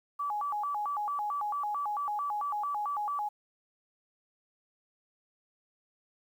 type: tone with vibrato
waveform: sine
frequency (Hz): 981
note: B5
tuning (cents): -12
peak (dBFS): -30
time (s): 0.19-3.29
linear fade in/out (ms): 10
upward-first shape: square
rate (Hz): 4.5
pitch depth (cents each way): 280
effects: 10-bit